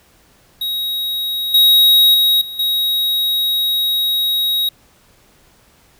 square tone with level steps, 3800 Hz, A#7, 33 cents sharp, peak -19 / -8 / -11 / -27 / -15 dBFS, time 0.61-4.69 s, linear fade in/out 5 ms, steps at 1.54 / 2.14 / 2.41 / 2.59 s, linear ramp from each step 5 ms, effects pink hiss -52 dBFS RMS until 5.99 s

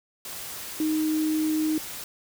sine tone in noise, 311.1 Hz, D#4, in tune, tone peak -22 dBFS, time 0.8-1.78 s, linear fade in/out 2 ms, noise white, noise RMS -37 dBFS, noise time 0.25-2.04 s, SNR +12 dB, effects none

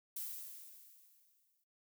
violet noise with exponential decay, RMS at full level -41 dBFS, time 0.16-1.64 s, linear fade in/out 5 ms, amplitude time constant 320 ms, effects noise-tail reverb RT60 0.2 s tail -21 dB re dry

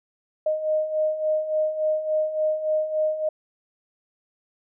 sine beating tone pair, 617 / 620.5 Hz, D#5 / D#5, -15 / -5 cents, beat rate 3.5 Hz, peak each -28 / -22 dBFS, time 0.46-3.29 s, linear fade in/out 5 ms, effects none

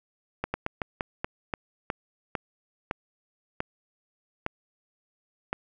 slowing click train, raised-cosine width 0.5 ms, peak -13 dBFS, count 13, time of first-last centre 0.44-5.529 s, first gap 100 ms, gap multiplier 1.24, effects none

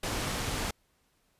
pink low-pass noise, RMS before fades -33 dBFS, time 0.03-0.71 s, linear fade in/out 5 ms, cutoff 9900 Hz, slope 12 dB/octave, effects pink hiss -71 dBFS RMS until 1.39 s + resampled to 32000 Hz

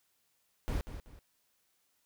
brown noise with echo, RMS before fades -33 dBFS, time 0.68-0.81 s, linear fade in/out 0 ms, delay 190 ms, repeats 2, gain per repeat -10 dB, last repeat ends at 1.19 s, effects white hiss -75 dBFS RMS until 2.05 s

